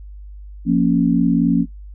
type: chord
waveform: sine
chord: Bb minor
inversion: second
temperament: equal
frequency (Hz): 174.61 / 233.1 / 277.2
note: F3 / Bb3 / Db4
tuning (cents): 0 / 0 / 0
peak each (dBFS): -17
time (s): 0.65-1.66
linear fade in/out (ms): 50
effects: noise-tail reverb RT60 0.2 s tail -26 dB re dry + added 50 Hz sine -33 dBFS peak until 1.94 s